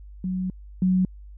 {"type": "tone pair in turn", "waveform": "sine", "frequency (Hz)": [185, 185], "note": ["F#3", "F#3"], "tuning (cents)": [0, 0], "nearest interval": "unison", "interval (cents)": 0, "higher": "neither", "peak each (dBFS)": [-24, -17], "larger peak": "second", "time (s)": [[0.24, 0.5], [0.82, 1.05]], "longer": "first", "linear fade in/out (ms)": 2, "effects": ["added 50 Hz sine -40 dBFS peak until 1.37 s"]}